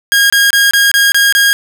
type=tone bursts; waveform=sawtooth; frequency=1629 Hz; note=G#6; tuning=34 cents flat; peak=-3 dBFS; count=7; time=0.12-1.53 s; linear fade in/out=0 ms; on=180 ms; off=25 ms; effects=7-bit